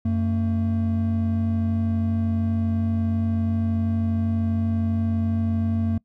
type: tone pair together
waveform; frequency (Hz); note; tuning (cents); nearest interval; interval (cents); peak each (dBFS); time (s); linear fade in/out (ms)
triangle; 92.73 / 225.7; F#2 / A3; +4 / +44; octave + minor third; 1540; -21; 0.05-5.98; 5
effects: noise-tail reverb RT60 0.1 s tail -22 dB re dry